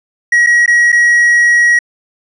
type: tone with dropouts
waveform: triangle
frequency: 1906 Hz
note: A#6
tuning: 38 cents sharp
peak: -4 dBFS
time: 0.32-1.79 s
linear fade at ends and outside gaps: 5 ms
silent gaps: 0.464-0.469 / 0.661-0.677 / 0.92-0.926 s
effects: resampled to 22050 Hz